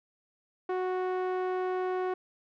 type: tone with low-pass filter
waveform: sawtooth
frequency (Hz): 368.8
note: F#4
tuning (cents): -6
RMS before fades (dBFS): -31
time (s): 0.69-2.14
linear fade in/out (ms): 5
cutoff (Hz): 1300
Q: 0.79
effects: none